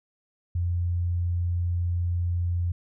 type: tone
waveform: sine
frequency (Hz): 87.31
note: F2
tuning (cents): 0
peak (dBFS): -23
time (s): 0.55-2.72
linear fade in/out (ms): 5
effects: none